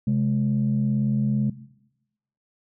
sine tone pair together, 132.73 / 210.7 Hz, C3 / G#3, +25 / +25 cents, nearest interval minor sixth, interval 800 cents, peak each -21 / -20 dBFS, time 0.07-1.5 s, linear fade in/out 5 ms, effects noise-tail reverb RT60 0.9 s tail -18 dB re dry + tanh soft clip ceiling -14 dBFS

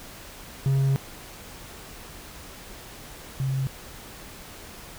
triangle / sine tone pair in turn, 135.9 / 133.8 Hz, C#3 / C3, -34 / +39 cents, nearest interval unison, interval 27 cents, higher first, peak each -17 / -23 dBFS, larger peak first, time 0.66-0.96 / 3.4-3.67 s, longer first, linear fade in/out 0 ms, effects pink hiss -43 dBFS RMS until 4.98 s

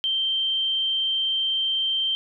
sine tone, 3136 Hz, G7, in tune, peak -21 dBFS, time 0.04-2.15 s, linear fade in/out 0 ms, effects none

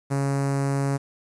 sawtooth tone with notch filter, 138.59 Hz, C#3, in tune, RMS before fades -24 dBFS, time 0.1-0.98 s, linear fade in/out 20 ms, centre 3300 Hz, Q 0.6, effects resampled to 24000 Hz + 9-bit

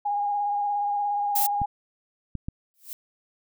sine tone with vibrato, 818 Hz, G#5, 26 cents flat, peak -23 dBFS, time 0.05-1.66 s, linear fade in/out 10 ms, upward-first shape square, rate 17 Hz, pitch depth 16 cents each way
violet noise, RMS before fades -24 dBFS, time 1.35-1.47 s, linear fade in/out 10 ms
clicks, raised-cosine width 5 ms, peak -18 dBFS, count 3, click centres 1.617 / 2.353 / 2.485 s
violet noise with exponential growth, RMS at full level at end -33 dBFS, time 2.74-2.93 s, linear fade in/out 0 ms, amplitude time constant 40 ms
effects none

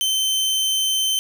sawtooth tone, 3089 Hz, G7, 26 cents flat, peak -15 dBFS, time 0.01-1.19 s, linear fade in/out 0 ms, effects none

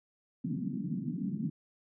pink band-pass noise, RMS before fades -35 dBFS, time 0.44-1.5 s, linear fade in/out 10 ms, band 150 to 270 Hz, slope 48 dB/octave, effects none

